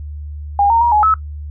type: tone with pitch steps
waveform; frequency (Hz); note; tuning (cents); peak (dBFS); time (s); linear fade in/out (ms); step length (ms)
sine; 809 / 920 / 949 / 843 / 1297; G#5 / A#5 / A#5 / G#5 / E6; -46 / -23 / +31 / +26 / -28; -9; 0.59-1.14; 2; 110
effects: noise-tail reverb RT60 0.1 s tail -18 dB re dry + added 74 Hz sine -25 dBFS peak until 1.5 s